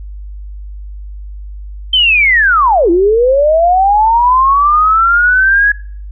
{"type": "linear two-way sweep", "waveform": "sine", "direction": "down then up", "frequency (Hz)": [3136, 329.6, 1679], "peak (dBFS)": -6, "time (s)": [1.93, 5.72], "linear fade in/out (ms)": 5, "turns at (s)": 2.9, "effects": ["noise-tail reverb RT60 0.5 s tail -22 dB re dry", "added 50 Hz sine -24 dBFS peak until 6.11 s"]}